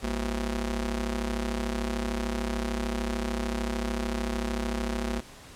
sawtooth ring-modulated tone, 145.6 Hz, D3, 15 cents flat, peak -21 dBFS, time 0.02-5.21 s, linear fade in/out 20 ms, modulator 89.5 Hz, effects pink hiss -48 dBFS RMS until 5.55 s + low-pass 10000 Hz 12 dB/octave

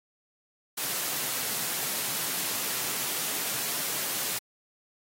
white high-pass noise, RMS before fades -31 dBFS, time 0.77-4.39 s, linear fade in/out 10 ms, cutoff 110 Hz, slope 96 dB/octave, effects AAC 48 kbps

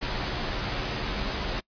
pink noise with comb filter, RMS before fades -30 dBFS, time 0.01-1.61 s, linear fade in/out 20 ms, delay 12 ms, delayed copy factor -0.55, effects noise-tail reverb RT60 0.1 s tail -25 dB re dry + resampled to 11025 Hz

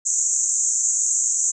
white band-pass noise, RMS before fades -21 dBFS, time 0.05-1.52 s, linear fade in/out 20 ms, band 6400 to 7600 Hz, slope 96 dB/octave, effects none

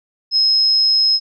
sine tone, 5140 Hz, E8, 45 cents flat, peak -11 dBFS, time 0.31-1.2 s, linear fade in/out 50 ms, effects none

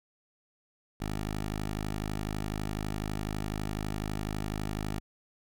10% pulse tone, 52 Hz, G#1, 3 cents sharp, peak -24 dBFS, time 1-5 s, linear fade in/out 10 ms, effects none

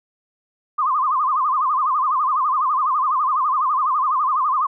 sine tone with vibrato, 1124 Hz, C#6, 24 cents sharp, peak -16 dBFS, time 0.78-4.67 s, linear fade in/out 10 ms, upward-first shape sine, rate 12 Hz, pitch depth 180 cents each way, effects none

